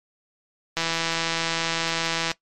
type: click train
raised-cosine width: 0.2 ms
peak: -7 dBFS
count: 256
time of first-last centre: 0.77-2.315 s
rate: 165 Hz
effects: noise-tail reverb RT60 0.1 s tail -18 dB re dry + MP3 64 kbps